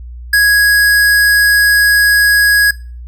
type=tone; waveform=square; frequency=1661.2 Hz; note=G#6; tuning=in tune; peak=-7 dBFS; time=0.33-2.71 s; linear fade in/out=5 ms; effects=noise-tail reverb RT60 0.4 s tail -23 dB re dry + added 60 Hz sine -26 dBFS peak until 3.07 s